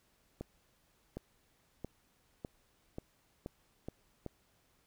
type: accelerating click train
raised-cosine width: 2 ms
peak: -27 dBFS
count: 8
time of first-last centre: 0.41-4.263 s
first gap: 760 ms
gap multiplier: 0.89
effects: pink hiss -72 dBFS RMS until 4.86 s